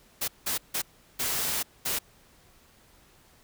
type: noise bursts at uneven times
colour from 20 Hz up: white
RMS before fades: -29 dBFS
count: 5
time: 0.21-0.28 / 0.46-0.58 / 0.74-0.82 / 1.19-1.63 / 1.85-1.99 s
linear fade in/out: 10 ms
effects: pink hiss -59 dBFS RMS until 3.43 s